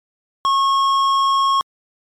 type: tone with tanh clipping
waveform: triangle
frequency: 1091 Hz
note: C#6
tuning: 28 cents flat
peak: -15 dBFS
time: 0.45-1.61 s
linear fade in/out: 0 ms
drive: 15 dB
effects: MP3 96 kbps